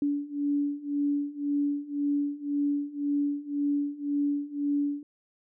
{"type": "beating tone pair", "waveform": "sine", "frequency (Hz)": [286.4, 288.3], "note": ["D4", "D4"], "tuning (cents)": [-43, -32], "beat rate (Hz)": 1.9, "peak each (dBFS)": [-30, -28], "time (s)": [0.02, 5.03], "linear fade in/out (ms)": 2, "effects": []}